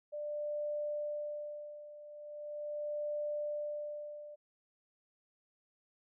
sine tone with tremolo, 593 Hz, D5, 17 cents sharp, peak -34 dBFS, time 0.12-4.36 s, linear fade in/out 20 ms, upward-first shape sine, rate 0.4 Hz, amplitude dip 80%, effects none

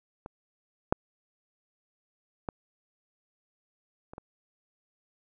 clicks, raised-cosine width 1 ms, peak -26 / -8 / -18 / -29 / -26 dBFS, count 5, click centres 0.261 / 0.925 / 2.488 / 4.135 / 4.181 s, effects none

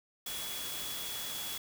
sine tone in noise, 3371 Hz, G#7, 25 cents sharp, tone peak -42 dBFS, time 0.26-1.58 s, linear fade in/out 5 ms, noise white, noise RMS -40 dBFS, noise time 0.26-1.58 s, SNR -5 dB, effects none

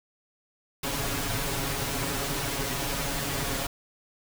pink noise with comb filter, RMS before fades -30 dBFS, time 0.83-3.67 s, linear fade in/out 5 ms, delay 7.2 ms, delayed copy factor +0.95, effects none

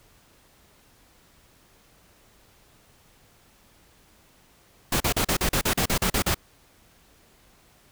pink noise bursts, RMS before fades -23 dBFS, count 12, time 4.92-6.345 s, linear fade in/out 5 ms, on 83 ms, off 39 ms, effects pink hiss -58 dBFS RMS until 7.91 s

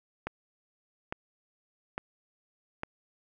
click train, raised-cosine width 0.5 ms, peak -18 dBFS, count 4, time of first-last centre 0.27-2.834 s, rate 1.17 Hz, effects none

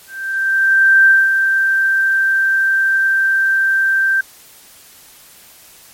sine tone with ADSR envelope, 1568 Hz, G6, in tune, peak -5 dBFS, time 0.07-4.21 s, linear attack 990 ms, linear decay 230 ms, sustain -6 dB, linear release 5 ms, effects white hiss -43 dBFS RMS until 5.93 s + MP3 64 kbps

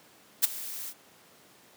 blue noise with ADSR envelope, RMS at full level -19 dBFS, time 0.42-0.94 s, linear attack 22 ms, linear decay 16 ms, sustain -19 dB, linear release 56 ms, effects pink hiss -57 dBFS RMS until 1.76 s + high-pass 200 Hz 12 dB/octave

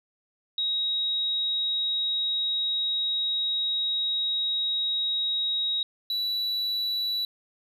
sine / triangle tone pair in turn, 3800 / 3941 Hz, A#7 / B7, +33 / -4 cents, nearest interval minor second, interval 63 cents, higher second, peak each -24 dBFS, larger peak neither, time 0.58-5.83 / 6.1-7.25 s, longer first, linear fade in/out 2 ms, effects none

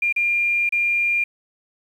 sine tone with dropouts, 2400 Hz, D7, 37 cents sharp, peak -17 dBFS, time 0.02-1.24 s, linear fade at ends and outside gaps 5 ms, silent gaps 0.126-0.162 / 0.692-0.723 s, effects 8-bit

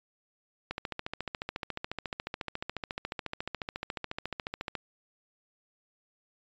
click train, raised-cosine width 0.3 ms, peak -18 dBFS, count 58, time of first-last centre 0.71-4.753 s, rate 14.1 Hz, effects resampled to 16000 Hz

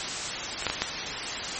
clicks, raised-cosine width 0.2 ms, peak -15 / -6 / -8 / -6 dBFS, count 4, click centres 0.624 / 0.667 / 0.7 / 0.82 s, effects white hiss -31 dBFS RMS until 1.59 s + MP3 32 kbps

